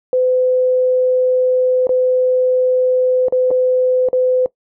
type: tone with dropouts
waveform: sine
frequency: 508 Hz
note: B4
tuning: 49 cents sharp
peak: -11 dBFS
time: 0.13-4.46 s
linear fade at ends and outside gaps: 1 ms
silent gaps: 1.87-1.892 / 3.284-3.324 / 3.506-3.512 / 4.087-4.13 s
effects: noise-tail reverb RT60 0.1 s tail -20 dB re dry